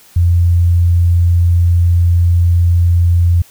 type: tone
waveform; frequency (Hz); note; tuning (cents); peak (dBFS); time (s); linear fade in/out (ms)
sine; 86.5; F2; -16; -7; 0.16-3.42; 5
effects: white hiss -44 dBFS RMS until 3.5 s